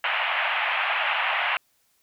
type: band-pass noise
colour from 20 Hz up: white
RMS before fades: -25 dBFS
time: 0.04-1.57 s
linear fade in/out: 2 ms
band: 640 to 2900 Hz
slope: 48 dB/octave
effects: white hiss -67 dBFS RMS until 2.02 s